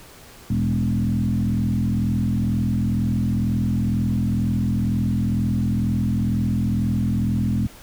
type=tone with frequency modulation; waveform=sine; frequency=161.8 Hz; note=E3; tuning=32 cents flat; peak=-18 dBFS; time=0.5-7.67 s; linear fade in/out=5 ms; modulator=42.1 Hz; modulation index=2.1; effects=pink hiss -45 dBFS RMS until 7.82 s